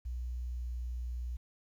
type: tone with pitch glide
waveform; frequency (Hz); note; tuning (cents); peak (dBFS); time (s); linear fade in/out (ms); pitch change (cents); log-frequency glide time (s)
sine; 61 to 60.58; B1 to B1; -21 to -33; -35; 0.05-1.37; 10; -12; 0.53-0.63
effects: 11-bit